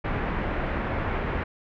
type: low-pass noise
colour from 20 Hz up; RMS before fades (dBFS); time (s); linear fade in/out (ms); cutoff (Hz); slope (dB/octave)
pink; -28; 0.04-1.44; 10; 2200; 24
effects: none